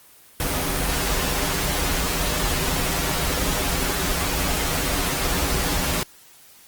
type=noise with comb filter; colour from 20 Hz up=pink; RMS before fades=-23 dBFS; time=0.4-6.03 s; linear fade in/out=0 ms; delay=9.1 ms; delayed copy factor=-0.8; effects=white hiss -50 dBFS RMS until 6.67 s + Opus 24 kbps